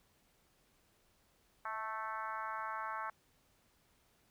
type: harmonic tone with a mistuned harmonic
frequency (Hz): 220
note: A3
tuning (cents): 0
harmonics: 3 / 4 / 5 / 6 / 7 / 8 / 9 / 10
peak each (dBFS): -51 / -44 / -43 / -44 / -47 / -52 / -57 / -57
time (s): 1.65-3.1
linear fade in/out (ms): 2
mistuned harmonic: 3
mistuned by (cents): -26
effects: pink hiss -72 dBFS RMS until 4.3 s